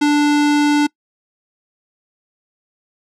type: tone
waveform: square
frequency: 293.7 Hz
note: D4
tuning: in tune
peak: -12 dBFS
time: 0.01-0.87 s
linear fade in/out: 10 ms
effects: noise-tail reverb RT60 0.1 s tail -24 dB re dry + low-pass 7000 Hz 12 dB/octave